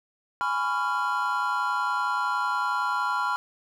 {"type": "chord", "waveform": "triangle", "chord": "C# dominant seventh", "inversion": "second", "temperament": "just", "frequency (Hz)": [831.5, 997.9, 1108.7, 1385.9], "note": ["G#5", "B5", "C#6", "E#6"], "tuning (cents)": [2, 18, 0, -14], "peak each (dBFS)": [-31, -26, -31, -26], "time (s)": [0.41, 3.36], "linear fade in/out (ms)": 0, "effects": []}